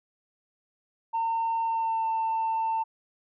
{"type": "tone with pitch glide", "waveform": "sine", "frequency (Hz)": [910, 895.9], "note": ["A#5", "A5"], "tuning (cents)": [-42, 31], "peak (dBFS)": -23, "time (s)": [1.13, 2.84], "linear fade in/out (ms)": 20, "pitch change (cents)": -27, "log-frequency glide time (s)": [1.63, 2.08], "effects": ["tanh soft clip ceiling -22 dBFS"]}